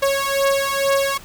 sawtooth beating tone pair, 550 / 552.2 Hz, C#5 / C#5, -14 / -7 cents, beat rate 2.2 Hz, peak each -16 dBFS, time 0.02-1.18 s, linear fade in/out 10 ms, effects pink hiss -42 dBFS RMS until 1.24 s

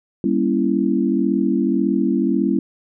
sine tone cluster, 197.4 / 237.4 / 279.2 / 333.8 Hz, G3 / A#3 / C#4 / E4, +12 / +32 / +13 / +22 cents, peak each -21 dBFS, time 0.24-2.59 s, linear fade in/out 2 ms, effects none

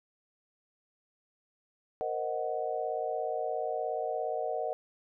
sine chord, C half-diminished seventh, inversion third, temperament equal, 466.2 / 523.3 / 622.3 / 740 Hz, Bb4 / C5 / Eb5 / Gb5, 0 / 0 / 0 / 0 cents, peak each -36 / -39 / -35 / -35 dBFS, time 2.01-4.73 s, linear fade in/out 0 ms, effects none

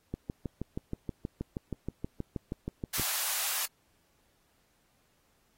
click train, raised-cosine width 3 ms, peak -21 dBFS, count 19, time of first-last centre 0.14-2.997 s, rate 6.3 Hz
white high-pass noise, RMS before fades -32 dBFS, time 2.93-3.66 s, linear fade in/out 10 ms, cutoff 690 Hz, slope 24 dB/octave
effects pink hiss -71 dBFS RMS until 5.57 s + AAC 48 kbps

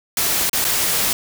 white noise with dropouts, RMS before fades -19 dBFS, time 0.17-1.13 s, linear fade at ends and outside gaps 2 ms, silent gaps 0.496-0.531 / 0.644-0.649 s, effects none

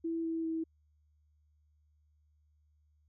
sine tone with pitch steps, 330 / 327 / 324 Hz, E4 / E4 / E4, +2 / -14 / -30 cents, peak -32 dBFS, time 0.04-0.64 s, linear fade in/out 10 ms, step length 200 ms, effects added 75 Hz sine -67 dBFS peak until 3.08 s

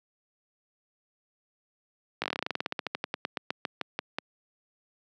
slowing click train, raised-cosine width 0.3 ms, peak -13 dBFS, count 27, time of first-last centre 2.22-4.185 s, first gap 18 ms, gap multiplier 1.1, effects high-pass 200 Hz 12 dB/octave

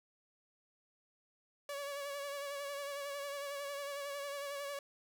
sawtooth tone with vibrato, 566 Hz, C#5, 36 cents sharp, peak -36 dBFS, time 1.69-4.79 s, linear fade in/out 2 ms, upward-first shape sine, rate 11 Hz, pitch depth 35 cents each way, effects none

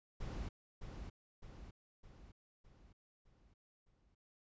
brown noise with echo, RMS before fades -43 dBFS, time 0.2-0.49 s, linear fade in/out 10 ms, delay 610 ms, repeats 6, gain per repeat -5 dB, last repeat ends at 4.15 s, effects resampled to 16000 Hz

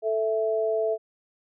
sine tone pair together, 440 / 659.3 Hz, A4 / E5, 0 / 0 cents, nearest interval perfect fifth, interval 700 cents, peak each -25 dBFS, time 0.02-0.98 s, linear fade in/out 50 ms, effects none

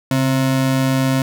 square ring-modulated tone, 199.3 Hz, G3, 29 cents sharp, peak -12 dBFS, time 0.11-1.22 s, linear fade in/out 2 ms, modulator 63.9 Hz, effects none

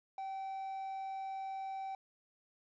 triangle tone with quantisation, 773 Hz, G5, 24 cents flat, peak -37 dBFS, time 0.18-1.95 s, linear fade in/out 2 ms, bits 11, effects resampled to 16000 Hz

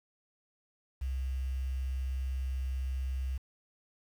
sine tone with quantisation, 65.41 Hz, C2, in tune, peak -31 dBFS, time 1.01-3.38 s, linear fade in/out 10 ms, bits 9, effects none

